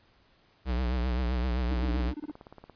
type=tone with vibrato; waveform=square; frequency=61.74 Hz; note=B1; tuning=in tune; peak=-27 dBFS; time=0.65-2.14 s; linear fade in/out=50 ms; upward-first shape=triangle; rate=7.7 Hz; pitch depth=110 cents each way
type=tone bursts; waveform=triangle; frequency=299.2 Hz; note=D4; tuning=32 cents sharp; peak=-32 dBFS; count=11; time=1.71-2.314 s; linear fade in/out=5 ms; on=34 ms; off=23 ms
type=click train; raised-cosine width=1 ms; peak=-32 dBFS; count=9; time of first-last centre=2.24-2.697 s; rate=17.5 Hz
effects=pink hiss -64 dBFS RMS until 2.75 s + resampled to 11025 Hz